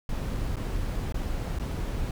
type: noise with dropouts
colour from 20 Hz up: brown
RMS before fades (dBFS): -30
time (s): 0.09-2.11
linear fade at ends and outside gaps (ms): 2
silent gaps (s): 0.559-0.567 / 1.124-1.143 / 1.588-1.597
effects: none